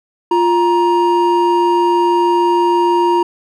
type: tone pair together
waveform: triangle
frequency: 349.2 / 941.2 Hz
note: F4 / A#5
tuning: 0 / +16 cents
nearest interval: octave + perfect fourth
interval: 1716 cents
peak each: -11 dBFS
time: 0.31-3.23 s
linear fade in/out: 5 ms
effects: none